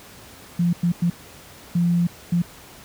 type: tone bursts at uneven times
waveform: sine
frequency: 173 Hz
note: F3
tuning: 16 cents flat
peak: -16 dBFS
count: 5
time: 0.59-0.73 / 0.83-0.92 / 1.02-1.1 / 1.75-2.07 / 2.32-2.42 s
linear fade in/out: 5 ms
effects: pink hiss -44 dBFS RMS until 2.84 s + high-pass 60 Hz 12 dB/octave